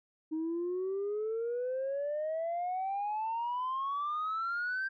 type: exponential sweep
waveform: sine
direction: up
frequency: 311.1 to 1584 Hz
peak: -30 dBFS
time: 0.31-4.89 s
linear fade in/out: 20 ms
effects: tanh soft clip ceiling -29 dBFS